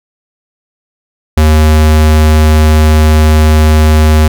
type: tone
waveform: square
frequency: 77.4 Hz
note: D#2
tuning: 9 cents flat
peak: -4 dBFS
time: 1.37-4.28 s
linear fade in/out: 5 ms
effects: none